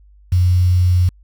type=tone with quantisation; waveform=sine; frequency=89.9 Hz; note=F#2; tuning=49 cents flat; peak=-10 dBFS; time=0.32-1.09 s; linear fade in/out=5 ms; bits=6; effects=added 50 Hz sine -44 dBFS peak until 1.23 s

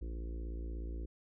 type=harmonic tone; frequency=56.7 Hz; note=A#1; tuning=47 cents flat; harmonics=1 / 3 / 4 / 5 / 6 / 7 / 8 / 9; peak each=-38 / -56 / -59 / -53 / -52 / -58 / -61 / -62 dBFS; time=0.01-1.06 s; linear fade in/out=10 ms; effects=none

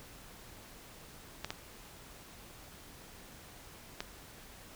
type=clicks; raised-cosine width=0.2 ms; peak=-19 dBFS; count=3; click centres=1.446 / 1.505 / 4.005 s; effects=pink hiss -53 dBFS RMS until 4.75 s

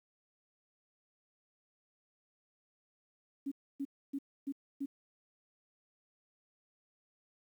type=tone bursts; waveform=sine; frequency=277.2 Hz; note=C#4; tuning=in tune; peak=-34 dBFS; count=5; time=3.46-4.86 s; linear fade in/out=10 ms; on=56 ms; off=280 ms; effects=11-bit

